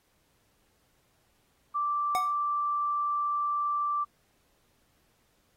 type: tone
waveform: sine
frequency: 1172 Hz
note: D6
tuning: 4 cents flat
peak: -26 dBFS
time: 1.74-4.05 s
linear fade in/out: 20 ms
type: tone with exponential decay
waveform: square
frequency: 740 Hz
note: F#5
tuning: in tune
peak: -25 dBFS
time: 2.15-2.35 s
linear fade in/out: 0 ms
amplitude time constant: 42 ms
effects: pink hiss -70 dBFS RMS until 5.56 s + AAC 48 kbps